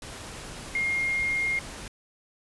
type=tone in noise; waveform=sine; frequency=2130 Hz; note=C7; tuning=30 cents sharp; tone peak=-24 dBFS; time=0.75-1.59 s; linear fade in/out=2 ms; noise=pink; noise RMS=-40 dBFS; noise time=0.02-1.88 s; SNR=+13 dB; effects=resampled to 24000 Hz